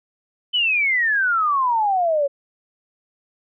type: exponential sweep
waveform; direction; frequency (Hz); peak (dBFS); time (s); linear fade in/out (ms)
sine; down; 3053 to 548; -16; 0.53-2.28; 20
effects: none